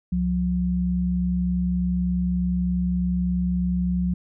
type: tone pair together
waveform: sine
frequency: 67.5 / 179.17 Hz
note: C#2 / F3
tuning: -45 / +45 cents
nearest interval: octave + perfect fourth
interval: 1690 cents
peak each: -27 / -21 dBFS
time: 0.12-4.14 s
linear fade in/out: 5 ms
effects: none